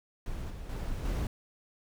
brown noise with level steps, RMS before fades -37 / -41 / -35 / -31 dBFS, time 0.26-1.27 s, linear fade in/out 2 ms, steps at 0.5 / 0.69 / 1.05 s, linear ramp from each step 5 ms, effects none

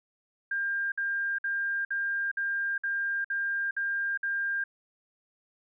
sine tone bursts, 1600 Hz, G6, 35 cents sharp, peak -27 dBFS, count 9, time 0.51-4.64 s, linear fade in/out 5 ms, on 410 ms, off 55 ms, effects none

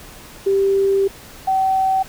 sine tone pair in turn, 392 / 764.3 Hz, G4 / G5, 0 / -44 cents, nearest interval octave, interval 1156 cents, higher second, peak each -13 / -14 dBFS, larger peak first, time 0.46-1.08 / 1.47-2.03 s, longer first, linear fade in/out 10 ms, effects pink hiss -40 dBFS RMS until 2.08 s

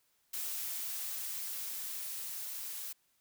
blue noise with level ramp, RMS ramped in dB -38 to -42 dBFS, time 0.33-2.93 s, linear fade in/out 10 ms, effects white hiss -74 dBFS RMS until 3.2 s

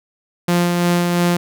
sawtooth tone with tremolo, 174.61 Hz, F3, in tune, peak -9 dBFS, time 0.48-1.37 s, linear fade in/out 5 ms, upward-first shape sine, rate 2.9 Hz, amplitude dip 30%, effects none

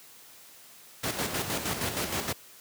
pink noise with tremolo, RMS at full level -29 dBFS, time 1.03-2.33 s, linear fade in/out 10 ms, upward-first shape square, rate 6.4 Hz, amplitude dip 50%, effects white hiss -52 dBFS RMS until 2.6 s + high-pass 100 Hz 12 dB/octave

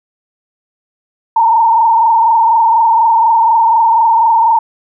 sine tone with frequency modulation, 910 Hz, A#5, 42 cents flat, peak -6 dBFS, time 1.36-4.59 s, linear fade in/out 5 ms, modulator 24.1 Hz, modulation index 1.5, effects none

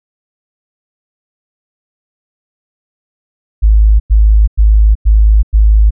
sine tone bursts, 53 Hz, G#1, 36 cents sharp, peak -3 dBFS, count 5, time 3.62-5.908 s, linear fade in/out 20 ms, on 380 ms, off 97 ms, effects none

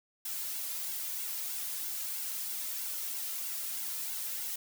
blue noise with flanger, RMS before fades -37 dBFS, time 0.25-4.56 s, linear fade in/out 5 ms, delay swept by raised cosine 1.6 to 2.7 ms, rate 3.1 Hz, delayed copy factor -0.65, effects none

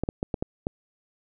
clicks, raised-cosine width 2 ms, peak -13 dBFS, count 6, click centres 0.036 / 0.089 / 0.229 / 0.342 / 0.425 / 0.669 s, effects none

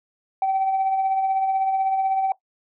sine tone with tremolo, 770 Hz, G5, 31 cents flat, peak -15 dBFS, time 0.42-2.32 s, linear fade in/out 2 ms, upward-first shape triangle, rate 16 Hz, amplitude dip 50%, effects noise-tail reverb RT60 0.1 s tail -18 dB re dry + tanh soft clip ceiling -15 dBFS

